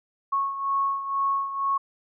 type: beating tone pair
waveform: sine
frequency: 1100 / 1102.1 Hz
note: C#6 / C#6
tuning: -14 / -10 cents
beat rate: 2.1 Hz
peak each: -24 / -30 dBFS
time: 0.32-1.78 s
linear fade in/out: 10 ms
effects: none